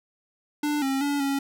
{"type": "tone with pitch steps", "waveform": "square", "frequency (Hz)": [295.7, 269.7, 285.7, 276.5], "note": ["D4", "C#4", "D4", "C#4"], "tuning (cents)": [12, -47, -48, -4], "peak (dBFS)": -24, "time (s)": [0.63, 1.39], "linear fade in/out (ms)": 5, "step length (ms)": 190, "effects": []}